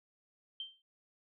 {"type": "tone with exponential decay", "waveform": "sine", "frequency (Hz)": 3136, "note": "G7", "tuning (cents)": 0, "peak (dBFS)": -36, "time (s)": [0.6, 0.82], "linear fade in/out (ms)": 2, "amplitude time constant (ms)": 46, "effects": []}